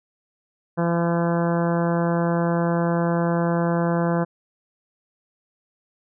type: harmonic tone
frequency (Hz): 170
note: F3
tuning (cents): -46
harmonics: 1 / 2 / 3 / 4 / 5 / 6 / 7 / 8 / 9 / 10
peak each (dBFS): -21 / -27 / -26 / -29 / -33 / -32 / -37 / -38 / -36 / -42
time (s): 0.77-4.25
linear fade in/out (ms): 20
effects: none